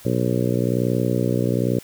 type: harmonic tone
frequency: 61.1 Hz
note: B1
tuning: 18 cents flat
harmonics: 2 / 3 / 4 / 5 / 6 / 7 / 8 / 9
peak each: -23 / -25 / -26 / -27 / -28 / -28 / -29 / -30 dBFS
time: 0.05-1.79 s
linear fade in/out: 5 ms
effects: white hiss -45 dBFS RMS until 1.83 s